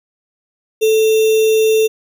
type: tone with sample-and-hold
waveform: sine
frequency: 439 Hz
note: A4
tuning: 4 cents flat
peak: -9 dBFS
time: 0.81-1.88 s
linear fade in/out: 20 ms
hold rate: 3150 Hz
effects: none